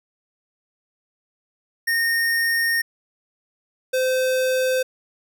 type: tone pair in turn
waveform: square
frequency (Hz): 1842 / 515.6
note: A#6 / C5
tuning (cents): -21 / -26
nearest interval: octave + minor seventh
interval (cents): 2205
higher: first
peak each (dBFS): -19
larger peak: neither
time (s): 1.87-2.82 / 3.93-4.83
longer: first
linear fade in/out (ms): 10
effects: none